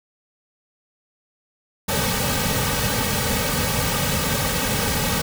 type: noise with comb filter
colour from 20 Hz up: pink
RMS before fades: -22 dBFS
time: 1.88-5.22 s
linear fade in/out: 10 ms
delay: 2.9 ms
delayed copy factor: -1
effects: none